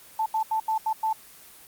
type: tone bursts at uneven times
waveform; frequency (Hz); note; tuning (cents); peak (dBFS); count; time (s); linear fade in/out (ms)
sine; 880; A5; 0; -22; 6; 0.19-0.26 / 0.34-0.43 / 0.51-0.6 / 0.68-0.78 / 0.86-0.93 / 1.03-1.13; 5
effects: white hiss -49 dBFS RMS until 1.67 s + Opus 24 kbps